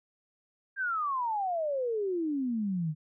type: exponential sweep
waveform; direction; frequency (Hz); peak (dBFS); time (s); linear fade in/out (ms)
sine; down; 1622 to 147.9; -28; 0.76-2.95; 50
effects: none